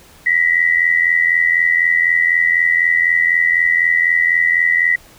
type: tone pair together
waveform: sine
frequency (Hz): 1916 / 2000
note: A#6 / B6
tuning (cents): +47 / +21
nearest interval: minor second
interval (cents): 74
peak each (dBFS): -14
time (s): 0.26-4.96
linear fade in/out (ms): 5
effects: pink hiss -45 dBFS RMS until 5.18 s